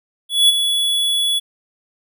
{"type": "tone with ADSR envelope", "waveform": "square", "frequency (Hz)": 3396, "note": "G#7", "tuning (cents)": 38, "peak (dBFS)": -8, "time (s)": [0.29, 1.4], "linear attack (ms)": 200, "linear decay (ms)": 20, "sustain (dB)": -8, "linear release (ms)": 22, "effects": []}